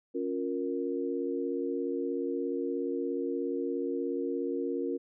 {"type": "chord", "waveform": "sine", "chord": "Bb minor", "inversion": "first", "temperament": "equal with one note detuned", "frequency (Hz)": [277.2, 354.1, 466.2], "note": ["Db4", "F4", "Bb4"], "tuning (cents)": [0, 24, 0], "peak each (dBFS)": -34, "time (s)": [0.14, 4.98], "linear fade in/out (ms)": 20, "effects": []}